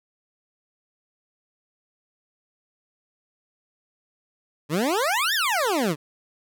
20% pulse exponential two-way sweep, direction up then down, 137.8 to 1882 to 137.8 Hz, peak -16 dBFS, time 4.69-5.96 s, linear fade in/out 50 ms, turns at 5.34 s, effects none

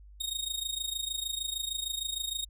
sawtooth tone with amplitude modulation, 3729 Hz, A#7, in tune, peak -26 dBFS, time 0.2-2.45 s, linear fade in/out 10 ms, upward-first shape sine, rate 26.5 Hz, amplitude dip 80%, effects added 50 Hz sine -49 dBFS peak until 2.49 s

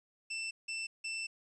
sawtooth tone bursts at uneven times, 2668 Hz, E7, 20 cents sharp, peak -33 dBFS, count 3, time 0.3-0.51 / 0.68-0.87 / 1.04-1.27 s, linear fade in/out 10 ms, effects resampled to 22050 Hz + 11-bit

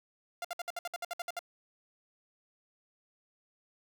sawtooth tone bursts, 696 Hz, F5, 6 cents flat, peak -31 dBFS, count 12, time 0.42-1.392 s, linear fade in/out 2 ms, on 26 ms, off 60 ms, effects none

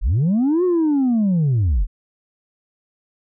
sine linear two-way sweep, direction up then down, 32.13 to 370 to 32.13 Hz, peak -12 dBFS, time 0.01-1.87 s, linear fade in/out 50 ms, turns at 0.64 s, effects tanh soft clip ceiling -13 dBFS

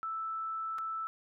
sine tone with dropouts, 1318.5 Hz, E6, in tune, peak -34 dBFS, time 0.03-1.07 s, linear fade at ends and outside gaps 0 ms, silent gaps 0.783-0.786 s, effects none

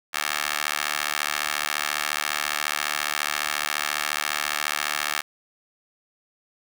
15% pulse tone with high-pass filter, 74.5 Hz, D2, 25 cents sharp, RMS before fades -27 dBFS, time 0.13-5.22 s, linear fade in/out 20 ms, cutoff 1500 Hz, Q 1.1, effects none

